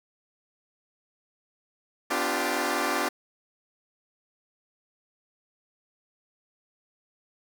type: chord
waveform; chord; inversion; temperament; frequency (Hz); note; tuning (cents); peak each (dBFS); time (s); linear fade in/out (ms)
10% pulse; G dominant seventh; first; equal with one note detuned; 252.9 / 293.7 / 349.2 / 392; B3 / D4 / F4 / G4; +41 / 0 / 0 / 0; -24 / -22 / -22 / -23; 2.1-3.09; 10
effects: none